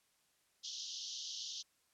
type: band-pass noise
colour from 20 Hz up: white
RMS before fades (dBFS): -45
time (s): 0.63-1.63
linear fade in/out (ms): 20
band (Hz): 3000 to 6400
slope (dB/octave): 96
effects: white hiss -75 dBFS RMS until 1.93 s + low-pass 11000 Hz 12 dB/octave